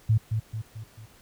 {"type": "tone with echo", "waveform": "sine", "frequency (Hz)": 110, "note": "A2", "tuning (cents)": 0, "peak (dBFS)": -17, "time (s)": [0.09, 0.18], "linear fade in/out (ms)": 10, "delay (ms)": 220, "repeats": 4, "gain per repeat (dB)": -6, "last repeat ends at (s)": 1.06, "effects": ["pink hiss -56 dBFS RMS until 1.21 s"]}